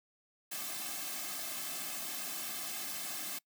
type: noise with comb filter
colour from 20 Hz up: white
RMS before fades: -40 dBFS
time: 0.51-3.39 s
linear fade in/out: 10 ms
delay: 2.1 ms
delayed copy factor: -0.9
effects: noise-tail reverb RT60 0.1 s tail -23 dB re dry + high-pass 200 Hz 12 dB/octave